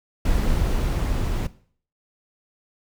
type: noise with level ramp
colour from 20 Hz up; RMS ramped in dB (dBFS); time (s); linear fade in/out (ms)
brown; -20 to -24; 0.25-1.47; 5
effects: noise-tail reverb RT60 0.5 s tail -17 dB re dry